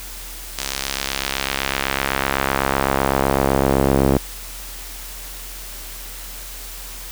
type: tone with band-pass filter sweep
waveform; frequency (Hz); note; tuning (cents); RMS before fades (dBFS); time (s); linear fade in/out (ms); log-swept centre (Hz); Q
sawtooth; 67.9; C#2; -35; -20; 0.58-4.18; 5; 6400 to 370; 0.85
effects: added 42 Hz sine -35 dBFS peak until 7.11 s + white hiss -35 dBFS RMS until 7.11 s